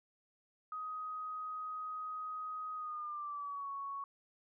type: tone with pitch glide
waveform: sine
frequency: 1255 to 1111.6 Hz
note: D#6 to C#6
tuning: +15 to +4 cents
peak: -39 dBFS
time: 0.72-4.04 s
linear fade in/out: 2 ms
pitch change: -211 cents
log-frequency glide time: 2.75-3.69 s
effects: none